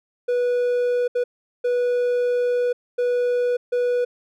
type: tone bursts at uneven times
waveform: triangle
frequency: 489.5 Hz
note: B4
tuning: 15 cents flat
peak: -16 dBFS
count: 5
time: 0.28-1.08 / 1.15-1.24 / 1.64-2.73 / 2.98-3.57 / 3.72-4.05 s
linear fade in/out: 10 ms
effects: none